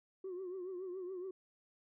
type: tone with vibrato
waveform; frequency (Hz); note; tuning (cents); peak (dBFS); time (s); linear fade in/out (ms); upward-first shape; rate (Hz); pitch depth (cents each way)
sine; 368.5; F#4; -7; -39; 0.24-1.31; 5; triangle; 7.1; 96
effects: tanh soft clip ceiling -38 dBFS